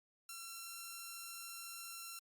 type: tone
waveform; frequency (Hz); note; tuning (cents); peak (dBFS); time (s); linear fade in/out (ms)
5% pulse; 1357; E6; +50; -35; 0.29-2.19; 2
effects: Opus 48 kbps